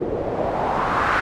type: noise with low-pass filter sweep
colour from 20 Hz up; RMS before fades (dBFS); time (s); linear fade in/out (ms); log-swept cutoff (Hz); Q
white; -22; 0-1.21; 20; 400 to 1500; 2.4
effects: none